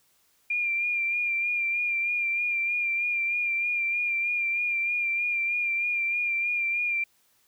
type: tone with vibrato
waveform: sine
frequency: 2394 Hz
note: D7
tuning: 33 cents sharp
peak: -24 dBFS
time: 0.5-7.04 s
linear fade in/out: 5 ms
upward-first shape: sine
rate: 3.2 Hz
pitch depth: 31 cents each way
effects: white hiss -66 dBFS RMS until 7.47 s